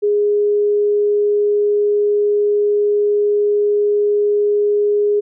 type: tone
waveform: sine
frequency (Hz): 413.5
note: G#4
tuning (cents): -8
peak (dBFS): -12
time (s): 0.02-5.21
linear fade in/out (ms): 20
effects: none